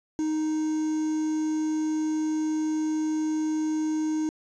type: tone with quantisation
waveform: triangle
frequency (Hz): 311.1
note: D#4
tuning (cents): 0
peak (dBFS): -22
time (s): 0.19-4.29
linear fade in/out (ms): 0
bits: 7
effects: resampled to 22050 Hz

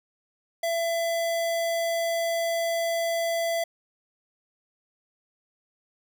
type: tone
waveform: square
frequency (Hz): 670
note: E5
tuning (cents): +28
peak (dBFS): -25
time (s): 0.63-3.64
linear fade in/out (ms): 5
effects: none

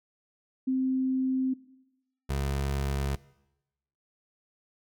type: tone pair in turn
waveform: sine / 25% pulse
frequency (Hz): 260.9 / 69.1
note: C4 / C#2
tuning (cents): -5 / -5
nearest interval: octave + major seventh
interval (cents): 2300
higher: first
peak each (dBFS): -24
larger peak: neither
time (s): 0.67-1.54 / 2.29-3.16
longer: neither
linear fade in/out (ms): 10
effects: noise-tail reverb RT60 0.9 s tail -20 dB re dry

